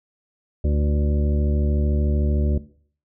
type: harmonic tone with a mistuned harmonic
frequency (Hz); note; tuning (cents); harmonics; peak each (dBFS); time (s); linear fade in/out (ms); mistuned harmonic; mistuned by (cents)
73.4; D2; 0; 1 / 2 / 3 / 4 / 5 / 7 / 8; -18 / -28 / -29 / -34 / -31 / -38 / -35; 0.64-2.58; 5; 7; -76
effects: noise-tail reverb RT60 0.5 s tail -17 dB re dry